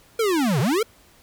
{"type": "linear two-way sweep", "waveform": "square", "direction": "down then up", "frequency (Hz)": [471.3, 116.54, 471.3], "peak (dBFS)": -19, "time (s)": [0.19, 0.83], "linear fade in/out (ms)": 5, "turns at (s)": 0.6, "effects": ["pink hiss -54 dBFS RMS until 1.22 s"]}